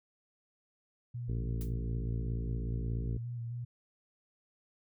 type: tone with vibrato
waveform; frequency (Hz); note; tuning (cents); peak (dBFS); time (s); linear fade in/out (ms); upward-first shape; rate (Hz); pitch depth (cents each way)
sine; 118.6; A#2; +30; -36; 1.14-3.65; 10; square; 3.8; 28
type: harmonic tone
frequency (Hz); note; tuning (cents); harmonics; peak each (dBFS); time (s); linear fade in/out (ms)
56.8; A#1; -44; 1 / 2 / 3 / 4 / 5 / 6 / 7 / 8; -35 / -44 / -44 / -46 / -49 / -53 / -51 / -53; 1.28-3.18; 10
type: noise with exponential decay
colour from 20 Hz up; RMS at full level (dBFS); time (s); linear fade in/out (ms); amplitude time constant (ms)
blue; -45; 1.61-1.74; 0; 27
effects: none